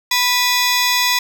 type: ring-modulated tone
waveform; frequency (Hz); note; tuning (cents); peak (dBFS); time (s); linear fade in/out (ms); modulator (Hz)
15% pulse; 1480; F#6; 0; -4; 0.11-1.19; 5; 490
effects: none